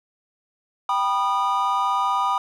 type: chord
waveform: triangle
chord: G augmented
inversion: none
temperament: just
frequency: 784 / 980 / 1225 Hz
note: G5 / B5 / D#6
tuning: 0 / -14 / -27 cents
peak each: -24 / -21 / -21 dBFS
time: 0.89-2.38 s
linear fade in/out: 2 ms
effects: none

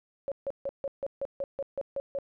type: tone bursts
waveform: sine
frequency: 554 Hz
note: C#5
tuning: 1 cent flat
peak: -29 dBFS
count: 11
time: 0.28-2.187 s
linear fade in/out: 0 ms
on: 37 ms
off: 150 ms
effects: none

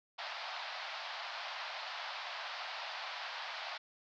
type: band-pass noise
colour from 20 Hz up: pink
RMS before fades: -43 dBFS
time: 0.18-3.78 s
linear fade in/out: 10 ms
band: 650 to 4900 Hz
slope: 48 dB/octave
effects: none

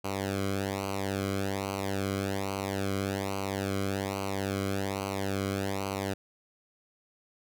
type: tone with flanger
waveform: sawtooth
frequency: 97.9 Hz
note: G2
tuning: 2 cents flat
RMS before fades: -32 dBFS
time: 0.04-6.14 s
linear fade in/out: 10 ms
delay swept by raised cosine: 0.56 to 1.13 ms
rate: 1.2 Hz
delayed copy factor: -0.85
effects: none

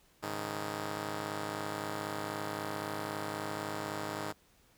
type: chord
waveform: 5% pulse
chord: Ab suspended fourth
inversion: none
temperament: just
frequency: 103.83 / 138.43 / 155.74 Hz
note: Ab2 / Db3 / Eb3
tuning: 0 / -2 / +2 cents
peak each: -29 / -34 / -30 dBFS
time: 0.22-4.33 s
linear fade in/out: 20 ms
effects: pink hiss -66 dBFS RMS until 4.77 s

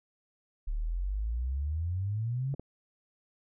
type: exponential sweep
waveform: sine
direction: up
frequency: 35.21 to 142 Hz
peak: -29 dBFS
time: 0.67-2.55 s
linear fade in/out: 10 ms
type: clicks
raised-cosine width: 2 ms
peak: -28 dBFS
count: 2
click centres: 2.541 / 2.596 s
effects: none

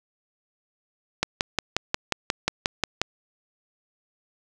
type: click train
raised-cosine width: 0.2 ms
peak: -4 dBFS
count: 11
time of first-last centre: 1.23-3.016 s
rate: 5.6 Hz
effects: none

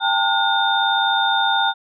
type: tone cluster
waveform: sine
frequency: 794 / 893 / 1437 / 3626 Hz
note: G5 / A5 / F6 / A#7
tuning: +22 / +25 / +49 / -49 cents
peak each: -21 dBFS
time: 0-1.74 s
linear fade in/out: 50 ms
effects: none

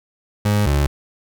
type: tone pair in turn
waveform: 30% pulse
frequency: 103.83 / 71.53 Hz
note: G#2 / D2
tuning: 0 / -45 cents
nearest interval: tritone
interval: 645 cents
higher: first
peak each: -12 dBFS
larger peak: neither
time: 0.45-0.66 / 0.66-0.87 s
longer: neither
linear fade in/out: 5 ms
effects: none

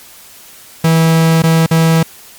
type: tone with dropouts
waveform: 45% pulse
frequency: 162.9 Hz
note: E3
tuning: 20 cents flat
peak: -7 dBFS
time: 0.84-2.03 s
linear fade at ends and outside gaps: 5 ms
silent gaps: 1.422-1.436 / 1.663-1.71 s
effects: white hiss -38 dBFS RMS until 2.38 s + MP3 96 kbps

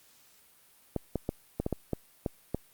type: clicks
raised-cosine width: 2 ms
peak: -16 dBFS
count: 9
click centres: 0.963 / 1.157 / 1.291 / 1.6 / 1.664 / 1.727 / 1.933 / 2.262 / 2.546 s
effects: white hiss -61 dBFS RMS until 2.73 s + Opus 48 kbps

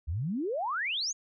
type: exponential sweep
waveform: sine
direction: up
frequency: 69.3 to 6900 Hz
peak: -29 dBFS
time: 0.07-1.13 s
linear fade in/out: 20 ms
effects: none

